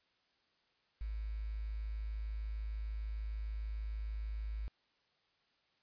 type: tone with quantisation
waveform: sine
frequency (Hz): 53.3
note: G#1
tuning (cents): +46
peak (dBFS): -37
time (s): 1.01-4.68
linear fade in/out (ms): 0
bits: 10
effects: white hiss -75 dBFS RMS until 5.82 s + resampled to 11025 Hz